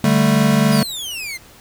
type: chord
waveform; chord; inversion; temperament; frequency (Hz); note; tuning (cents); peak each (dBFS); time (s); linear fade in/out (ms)
square; D suspended fourth; none; equal; 146.83 / 196 / 220; D3 / G3 / A3; 0 / 0 / 0; -18 / -18 / -16; 0.04-0.83; 2
type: exponential sweep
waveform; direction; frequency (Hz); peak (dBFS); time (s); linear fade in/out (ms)
sawtooth; down; 5080 to 2031; -22; 0.71-1.38; 20
effects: pink hiss -45 dBFS RMS until 1.6 s